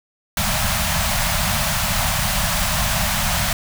pink band-stop noise, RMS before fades -20 dBFS, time 0.37-3.53 s, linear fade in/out 2 ms, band 220 to 580 Hz, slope 96 dB/octave, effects none

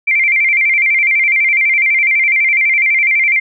sine tone with vibrato, 2217 Hz, C#7, in tune, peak -9 dBFS, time 0.07-3.4 s, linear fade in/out 10 ms, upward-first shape square, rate 12 Hz, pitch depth 91 cents each way, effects none

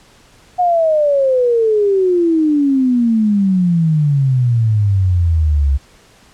sine exponential sweep, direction down, 730 to 66.7 Hz, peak -10 dBFS, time 0.58-5.78 s, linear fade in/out 20 ms, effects pink hiss -47 dBFS RMS until 6.33 s + low-pass 9000 Hz 12 dB/octave

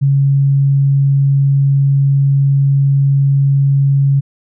sine tone, 138.59 Hz, C#3, in tune, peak -8 dBFS, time 0.01-4.21 s, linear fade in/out 20 ms, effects none

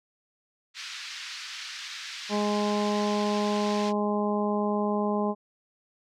white band-pass noise, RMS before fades -39 dBFS, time 0.74-3.93 s, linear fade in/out 50 ms, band 1400 to 5200 Hz, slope 24 dB/octave
harmonic tone, 207.7 Hz, G#3, in tune, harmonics 1 / 2 / 3 / 4 / 5, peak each -27 / -30 / -32 / -33 / -34 dBFS, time 2.29-5.35 s, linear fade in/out 50 ms
effects none

